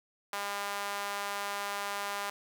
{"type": "tone with high-pass filter", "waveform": "sawtooth", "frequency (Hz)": 201.8, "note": "G#3", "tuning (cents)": -49, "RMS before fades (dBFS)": -36, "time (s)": [0.33, 2.3], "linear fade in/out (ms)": 2, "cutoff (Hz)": 920, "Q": 1.4, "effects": []}